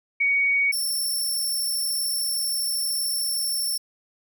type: tone pair in turn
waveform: sine / 15% pulse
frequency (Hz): 2242 / 5413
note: C#7 / E8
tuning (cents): +19 / +45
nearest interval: octave + minor third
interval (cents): 1526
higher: second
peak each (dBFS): -18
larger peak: neither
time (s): 0.2-0.72 / 0.72-3.78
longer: second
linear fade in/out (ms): 10
effects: none